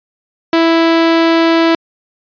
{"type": "tone", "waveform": "sawtooth", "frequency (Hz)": 330, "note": "E4", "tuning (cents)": 2, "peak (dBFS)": -4, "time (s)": [0.53, 1.75], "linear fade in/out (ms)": 2, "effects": ["resampled to 11025 Hz"]}